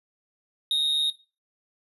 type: tone with amplitude modulation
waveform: triangle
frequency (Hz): 3729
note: A#7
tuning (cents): 0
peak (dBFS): -17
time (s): 0.71-1.1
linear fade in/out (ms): 2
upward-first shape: sine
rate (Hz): 147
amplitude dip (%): 50
effects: noise-tail reverb RT60 0.3 s tail -18 dB re dry + resampled to 32000 Hz